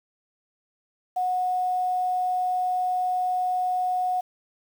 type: tone with quantisation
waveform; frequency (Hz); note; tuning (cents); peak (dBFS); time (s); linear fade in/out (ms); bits
sine; 732; F#5; -19; -22; 1.16-4.21; 10; 8
effects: none